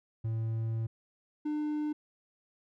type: tone pair in turn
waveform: triangle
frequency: 112.6 / 300.6 Hz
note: A2 / D4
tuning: +40 / +40 cents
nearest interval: octave + perfect fourth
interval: 1700 cents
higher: second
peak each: -28 dBFS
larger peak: neither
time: 0.24-0.87 / 1.45-1.93 s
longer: first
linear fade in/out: 10 ms
effects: none